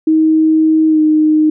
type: tone with pitch glide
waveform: sine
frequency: 315.7 to 308.7 Hz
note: D#4 to D#4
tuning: +25 to -14 cents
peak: -7 dBFS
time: 0.07-1.5 s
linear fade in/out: 5 ms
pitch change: -39 cents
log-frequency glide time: 0.88-1 s
effects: none